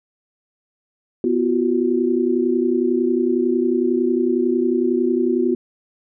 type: tone cluster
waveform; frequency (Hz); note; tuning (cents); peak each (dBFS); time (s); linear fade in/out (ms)
sine; 247.9 / 342.8 / 373.8; B3 / F4 / F#4; +7 / -32 / +18; -20; 1.24-5.55; 2
effects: none